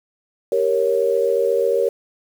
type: chord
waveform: sine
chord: G diminished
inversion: none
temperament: equal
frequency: 392 / 466.2 / 554.4 Hz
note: G4 / Bb4 / Db5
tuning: 0 / 0 / 0 cents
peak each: -22 / -18 / -20 dBFS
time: 0.52-1.89 s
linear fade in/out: 2 ms
effects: 7-bit